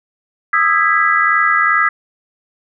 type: chord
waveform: sine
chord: E major seventh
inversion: third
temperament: just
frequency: 1236.1 / 1318.5 / 1648.1 / 1977.8 Hz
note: D#6 / E6 / G#6 / B6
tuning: -12 / 0 / -14 / +2 cents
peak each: -16 dBFS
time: 0.53-1.89 s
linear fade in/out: 5 ms
effects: none